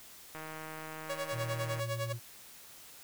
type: click train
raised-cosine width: 0.5 ms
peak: -29 dBFS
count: 228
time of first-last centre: 0.35-1.796 s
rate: 157 Hz
type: tone with tremolo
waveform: sawtooth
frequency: 560 Hz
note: C#5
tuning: 18 cents sharp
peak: -29 dBFS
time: 1.09-2.13 s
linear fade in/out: 10 ms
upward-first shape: sine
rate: 9.9 Hz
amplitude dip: 85%
type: tone with pitch glide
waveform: triangle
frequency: 118.4 to 117.31 Hz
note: A#2 to A#2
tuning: +27 to +11 cents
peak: -34 dBFS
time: 1.31-2.2 s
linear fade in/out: 50 ms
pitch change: -16 cents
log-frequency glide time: 1.44-1.88 s
effects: white hiss -53 dBFS RMS until 3.03 s